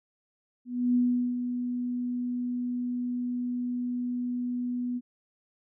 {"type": "tone with ADSR envelope", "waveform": "sine", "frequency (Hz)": 245.8, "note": "B3", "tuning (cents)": -8, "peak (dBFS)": -20, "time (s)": [0.65, 5.01], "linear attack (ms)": 300, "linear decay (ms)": 400, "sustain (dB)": -8, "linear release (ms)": 42, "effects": []}